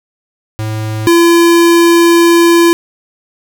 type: tone pair in turn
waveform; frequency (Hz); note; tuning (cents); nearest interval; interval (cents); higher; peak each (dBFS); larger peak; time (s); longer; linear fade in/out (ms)
square; 108.8 / 339.5; A2 / F4; -19 / -49; octave + minor sixth; 1970; second; -16 / -5; second; 0.59-1.07 / 1.07-2.73; second; 0
effects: none